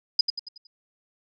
sine tone with echo, 4978 Hz, D#8, in tune, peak -14 dBFS, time 0.19-0.21 s, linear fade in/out 5 ms, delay 92 ms, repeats 5, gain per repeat -7 dB, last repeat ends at 0.67 s, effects none

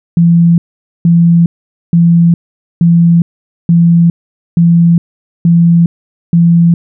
sine tone bursts, 169.5 Hz, E3, 49 cents sharp, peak -3 dBFS, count 8, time 0.17-6.74 s, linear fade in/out 2 ms, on 410 ms, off 470 ms, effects none

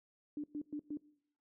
sine tone bursts, 295.5 Hz, D4, 11 cents sharp, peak -37 dBFS, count 4, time 0.37-0.972 s, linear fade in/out 2 ms, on 68 ms, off 110 ms, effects noise-tail reverb RT60 0.7 s tail -21 dB re dry

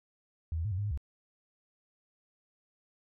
sine tone with pitch steps, 80.9 / 82.2 / 107.3 / 91.3 / 102.4 / 104 / 71.2 Hz, E2 / E2 / A2 / F#2 / G#2 / G#2 / C#2, -32 / -4 / -43 / -23 / -24 / +3 / +47 cents, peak -30 dBFS, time 0.52-0.975 s, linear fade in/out 0 ms, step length 65 ms, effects none

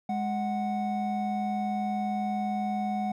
triangle tone pair together, 207.5 / 740 Hz, G#3 / F#5, -1 / 0 cents, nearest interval octave + minor seventh, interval 2201 cents, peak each -28 / -28 dBFS, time 0.09-3.12 s, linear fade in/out 5 ms, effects none

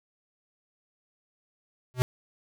square tone with exponential growth, 126.2 Hz, B2, 38 cents sharp, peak -17 dBFS, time 1.94-2.02 s, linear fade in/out 0 ms, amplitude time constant 17 ms, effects none

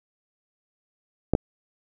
clicks, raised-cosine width 2 ms, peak -6 dBFS, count 2, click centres 1.336 / 1.351 s, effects none

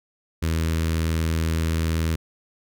sawtooth tone with notch filter, 81.1 Hz, E2, 28 cents flat, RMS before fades -23 dBFS, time 0.42-2.16 s, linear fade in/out 10 ms, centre 750 Hz, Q 1, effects none

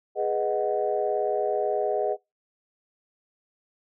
sine chord, G# minor seventh, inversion none, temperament equal, 415.3 / 493.9 / 622.3 / 740 Hz, G#4 / B4 / D#5 / F#5, 0 / 0 / 0 / 0 cents, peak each -27 / -30 / -27 / -29 dBFS, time 0.15-2.17 s, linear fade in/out 50 ms, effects noise-tail reverb RT60 0.2 s tail -24 dB re dry + tanh soft clip ceiling -12 dBFS

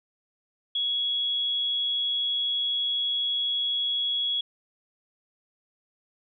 sine tone, 3344 Hz, G#7, 11 cents sharp, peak -24 dBFS, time 0.75-4.41 s, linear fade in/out 5 ms, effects none

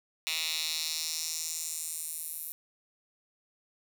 10% pulse tone with high-pass filter sweep, 159.3 Hz, D#3, 41 cents sharp, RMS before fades -35 dBFS, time 0.27-2.52 s, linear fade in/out 0 ms, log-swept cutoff 3100 to 12000 Hz, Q 2.1, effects none

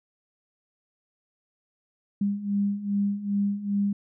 sine beating tone pair, 200 / 202.5 Hz, G3 / G#3, +35 / -43 cents, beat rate 2.5 Hz, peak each -29 / -25 dBFS, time 2.21-3.93 s, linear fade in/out 5 ms, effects none

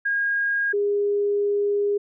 sine tone pair in turn, 1629 / 408 Hz, G#6 / G#4, -34 / -31 cents, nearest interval 2 octaves, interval 2397 cents, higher first, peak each -20 / -19 dBFS, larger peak second, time 0.05-0.73 / 0.73-1.98 s, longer second, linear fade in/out 10 ms, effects none

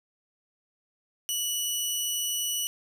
15% pulse tone, 2947 Hz, F#7, 8 cents flat, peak -20 dBFS, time 1.29-2.67 s, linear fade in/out 0 ms, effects none

